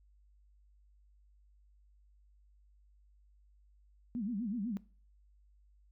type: tone with vibrato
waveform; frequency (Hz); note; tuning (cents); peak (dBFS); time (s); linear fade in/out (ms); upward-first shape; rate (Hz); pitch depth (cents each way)
sine; 218.8; A3; -9; -34; 4.15-4.77; 0; sine; 8; 230
effects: noise-tail reverb RT60 0.4 s tail -21 dB re dry + added 50 Hz sine -62 dBFS peak until 5.91 s